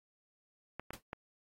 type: clicks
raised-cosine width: 0.5 ms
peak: -25 dBFS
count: 3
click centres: 0.796 / 0.906 / 1.131 s
type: noise with exponential decay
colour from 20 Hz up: pink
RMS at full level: -40 dBFS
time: 0.93-1.02 s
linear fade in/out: 5 ms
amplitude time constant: 19 ms
effects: AAC 48 kbps